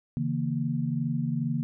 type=chord; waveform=sine; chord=A# diminished; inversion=first; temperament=equal with one note detuned; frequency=138.59 / 160.96 / 233.1 Hz; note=C#3 / E3 / A#3; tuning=0 / -41 / 0 cents; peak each=-30 dBFS; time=0.17-1.63 s; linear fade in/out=0 ms; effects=none